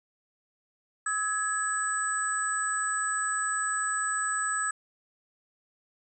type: tone cluster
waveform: sine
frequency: 1285 / 1671 / 8000 Hz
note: E6 / G#6 / B8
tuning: -45 / +10 / +21 cents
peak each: -31 dBFS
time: 1.06-4.71 s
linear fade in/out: 5 ms
effects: none